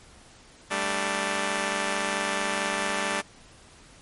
5% pulse chord, G suspended second, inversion none, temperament just, 196 / 220.5 / 294 Hz, G3 / A3 / D4, 0 / +4 / +2 cents, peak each -19 / -21 / -21 dBFS, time 0.7-3.22 s, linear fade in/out 20 ms, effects pink hiss -52 dBFS RMS until 4.01 s + MP3 48 kbps

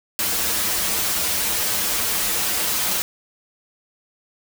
white noise with comb filter, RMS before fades -22 dBFS, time 0.19-3.02 s, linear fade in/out 0 ms, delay 7.5 ms, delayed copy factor -0.9, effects none

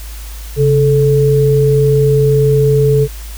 sine tone pair together, 137.24 / 436 Hz, C#3 / A4, -17 / -16 cents, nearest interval octave + minor sixth, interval 2001 cents, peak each -10 dBFS, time 0.56-3.08 s, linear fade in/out 50 ms, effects added 53 Hz sine -25 dBFS peak until 3.37 s + white hiss -35 dBFS RMS until 3.37 s

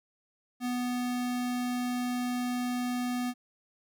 square tone, 246.9 Hz, B3, in tune, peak -30 dBFS, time 0.6-3.34 s, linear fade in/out 50 ms, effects none

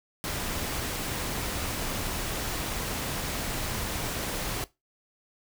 pink noise, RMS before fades -32 dBFS, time 0.24-4.64 s, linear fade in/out 0 ms, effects noise-tail reverb RT60 0.2 s tail -18 dB re dry

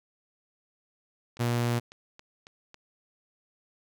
click train, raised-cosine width 0.2 ms, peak -30 dBFS, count 6, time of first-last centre 1.37-2.744 s, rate 3.64 Hz
sawtooth tone, 119.5 Hz, A#2, 43 cents sharp, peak -21 dBFS, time 1.39-1.8 s, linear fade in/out 20 ms
effects none

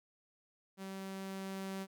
sawtooth tone with level ramp, 192.6 Hz, G3, 30 cents flat, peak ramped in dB -39 to -35 dBFS, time 0.77-1.87 s, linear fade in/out 50 ms, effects none

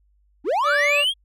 triangle linear sweep, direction up, 243.1 to 3342 Hz, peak -16 dBFS, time 0.44-1.14 s, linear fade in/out 50 ms
harmonic tone, 580 Hz, D5, 22 cents flat, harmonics 1 / 2 / 3 / 4 / 5 / 6 / 7 / 8, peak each -22 / -29 / -33 / -33 / -37 / -37 / -39 / -43 dBFS, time 0.63-1.05 s, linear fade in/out 50 ms
effects added 50 Hz sine -58 dBFS peak until 1.24 s

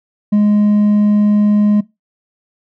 sine tone with hard clipping, 208.1 Hz, G#3, 4 cents sharp, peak -9 dBFS, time 0.32-1.81 s, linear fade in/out 10 ms, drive 2 dB, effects noise-tail reverb RT60 0.2 s tail -20 dB re dry

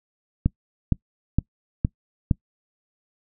click train, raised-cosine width 5 ms, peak -6 dBFS, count 5, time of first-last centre 0.46-2.312 s, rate 2.16 Hz, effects noise-tail reverb RT60 0.1 s tail -24 dB re dry

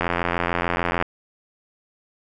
click train, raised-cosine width 0.5 ms, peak -6 dBFS, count 89, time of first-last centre 0.01-1.025 s, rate 86.7 Hz, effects none

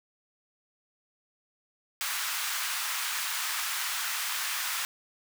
pink high-pass noise, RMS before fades -32 dBFS, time 2.01-4.85 s, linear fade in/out 0 ms, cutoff 1100 Hz, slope 24 dB/octave, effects none

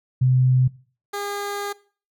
sine / 15% pulse tone pair in turn, 128.2 / 405.8 Hz, C3 / G#4, -35 / -40 cents, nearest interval octave + minor sixth, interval 1995 cents, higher second, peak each -14 / -20 dBFS, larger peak first, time 0.21-0.68 / 1.13-1.73 s, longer second, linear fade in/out 10 ms, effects noise-tail reverb RT60 0.4 s tail -20 dB re dry

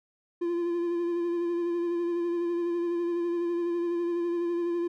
triangle tone with vibrato, 344.4 Hz, F4, 24 cents flat, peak -24 dBFS, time 0.41-4.88 s, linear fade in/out 10 ms, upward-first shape sine, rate 12 Hz, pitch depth 25 cents each way, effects none

